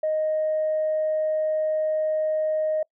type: tone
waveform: sine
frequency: 622 Hz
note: D#5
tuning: 1 cent flat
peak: -20 dBFS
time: 0.03-2.83 s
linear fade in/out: 5 ms
effects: noise-tail reverb RT60 0.1 s tail -26 dB re dry + tanh soft clip ceiling -17 dBFS